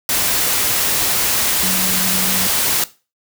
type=tone in noise; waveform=sine; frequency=186.7 Hz; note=F#3; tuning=16 cents sharp; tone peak=-24 dBFS; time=1.63-2.47 s; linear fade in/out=2 ms; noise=white; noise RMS=-17 dBFS; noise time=0.09-2.84 s; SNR=-10 dB; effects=noise-tail reverb RT60 0.3 s tail -17 dB re dry